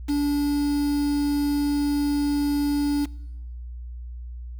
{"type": "tone with quantisation", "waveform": "triangle", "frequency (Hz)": 288.9, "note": "D4", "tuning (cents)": -28, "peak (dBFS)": -18, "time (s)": [0.08, 3.06], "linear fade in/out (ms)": 20, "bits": 6, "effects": ["noise-tail reverb RT60 1.0 s tail -23 dB re dry", "added 60 Hz sine -33 dBFS peak until 4.59 s"]}